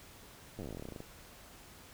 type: slowing click train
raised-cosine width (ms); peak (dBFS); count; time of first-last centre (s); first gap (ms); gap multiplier
2; -30; 20; 0.59-1.004; 9; 1.09
effects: pink hiss -55 dBFS RMS until 1.93 s